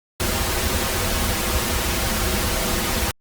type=noise with comb filter; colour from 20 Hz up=pink; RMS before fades=-22 dBFS; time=0.2-3.11 s; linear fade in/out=0 ms; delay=6.9 ms; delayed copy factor=-0.85; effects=Opus 48 kbps